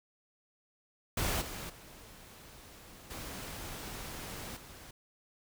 pink noise with level steps, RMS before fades -33 / -42 / -53 / -43 / -51 dBFS, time 1.17-4.91 s, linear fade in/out 5 ms, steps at 1.41 / 1.69 / 3.1 / 4.56 s, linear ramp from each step 10 ms, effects none

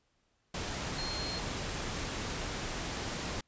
sine tone in noise, 4220 Hz, C8, 14 cents sharp, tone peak -38 dBFS, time 0.98-1.39 s, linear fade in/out 5 ms, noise pink, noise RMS -37 dBFS, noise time 0.54-3.41 s, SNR -4 dB, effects pink hiss -75 dBFS RMS until 3.47 s + resampled to 16000 Hz

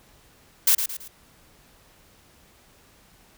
blue noise with echo, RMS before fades -17 dBFS, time 0.67-0.75 s, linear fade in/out 5 ms, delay 110 ms, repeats 3, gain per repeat -8 dB, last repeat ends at 1.08 s, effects pink hiss -56 dBFS RMS until 3.37 s

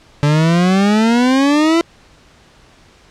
40% pulse exponential sweep, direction up, 144.2 to 340 Hz, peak -9 dBFS, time 0.23-1.81 s, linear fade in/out 0 ms, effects pink hiss -47 dBFS RMS until 3.1 s + low-pass 6000 Hz 12 dB/octave

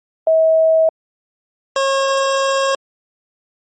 sine / 25% pulse tone pair in turn, 643 / 542.9 Hz, E5 / C#5, -43 / -36 cents, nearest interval minor third, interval 293 cents, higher first, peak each -9 / -10 dBFS, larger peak first, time 0.27-0.89 / 1.76-2.75 s, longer second, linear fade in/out 2 ms, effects MP3 32 kbps

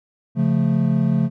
triangle chord, Db augmented, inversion none, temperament equal, 138.59 / 174.61 / 220 Hz, Db3 / F3 / A3, 0 / 0 / 0 cents, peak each -18 dBFS, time 0.35-1.3 s, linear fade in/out 50 ms, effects none

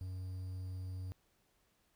triangle tone with quantisation, 92.6 Hz, F#2, 2 cents sharp, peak -38 dBFS, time 0.01-1.12 s, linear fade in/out 0 ms, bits 11, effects pink hiss -75 dBFS RMS until 1.95 s

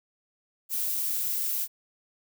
violet noise, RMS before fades -29 dBFS, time 0.69-1.68 s, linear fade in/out 50 ms, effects none

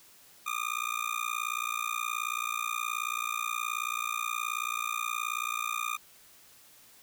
25% pulse tone with amplitude modulation, 1215 Hz, D#6, 42 cents flat, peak -23 dBFS, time 0.46-5.97 s, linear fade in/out 10 ms, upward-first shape sine, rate 58.7 Hz, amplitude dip 100%, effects white hiss -57 dBFS RMS until 7.02 s

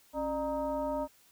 sine tone with frequency modulation, 603 Hz, D5, 46 cents sharp, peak -30 dBFS, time 0.13-1.08 s, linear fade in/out 50 ms, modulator 329 Hz, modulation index 1.1, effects white hiss -63 dBFS RMS until 1.31 s

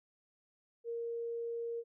sine tone, 466.2 Hz, A#4, in tune, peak -36 dBFS, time 0.84-1.84 s, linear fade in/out 50 ms, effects none

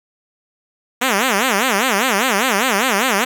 5% pulse tone with vibrato, 227.5 Hz, A#3, 42 cents flat, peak -3 dBFS, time 1.01-3.25 s, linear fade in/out 10 ms, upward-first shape sine, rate 5 Hz, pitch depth 280 cents each way, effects none

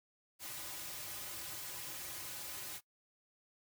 white noise with comb filter, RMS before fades -45 dBFS, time 0.39-2.81 s, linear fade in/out 50 ms, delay 4.4 ms, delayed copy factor -0.9, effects noise-tail reverb RT60 0.1 s tail -20 dB re dry

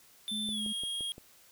square tone with pitch glide, 3539 to 3264 Hz, A7 to G#7, +9 to -31 cents, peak -34 dBFS, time 0.28-1.12 s, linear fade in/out 0 ms, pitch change -140 cents, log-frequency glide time 0.49-0.62 s
sine tone, 213.5 Hz, G#3, 48 cents sharp, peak -37 dBFS, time 0.31-0.73 s, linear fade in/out 10 ms
click train, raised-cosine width 2 ms, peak -34 dBFS, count 5, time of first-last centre 0.49-1.181 s, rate 5.79 Hz
effects white hiss -60 dBFS RMS until 1.51 s

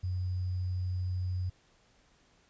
sine tone with sample-and-hold, 91.3 Hz, F#2, 23 cents flat, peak -30 dBFS, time 0.03-1.5 s, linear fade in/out 10 ms, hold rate 4900 Hz, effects pink hiss -66 dBFS RMS until 2.49 s + resampled to 16000 Hz

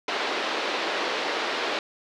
pink band-pass noise, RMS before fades -28 dBFS, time 0.08-1.79 s, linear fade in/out 2 ms, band 340 to 4400 Hz, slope 24 dB/octave, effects none

